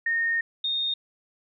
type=tone pair in turn; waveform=sine; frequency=1841 / 3682 Hz; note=A#6 / A#7; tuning=-22 / -22 cents; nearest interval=octave; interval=1200 cents; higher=second; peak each=-22 / -24 dBFS; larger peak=first; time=0.06-0.41 / 0.64-0.94 s; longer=first; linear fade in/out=5 ms; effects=none